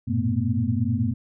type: tone cluster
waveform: sine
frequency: 95.7 / 111.6 / 121 / 224.4 / 246.9 Hz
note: G2 / A2 / B2 / A3 / B3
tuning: -41 / +25 / -35 / +34 / 0 cents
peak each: -27 dBFS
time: 0.07-1.14 s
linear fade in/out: 20 ms
effects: none